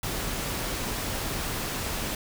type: noise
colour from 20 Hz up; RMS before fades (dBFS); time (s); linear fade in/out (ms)
pink; -31; 0.03-2.15; 2
effects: none